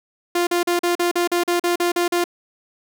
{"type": "tone bursts", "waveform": "sawtooth", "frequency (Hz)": 349.2, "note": "F4", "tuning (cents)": 0, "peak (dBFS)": -13, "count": 12, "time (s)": [0.35, 2.241], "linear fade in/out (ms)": 5, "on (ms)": 120, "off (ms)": 41, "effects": []}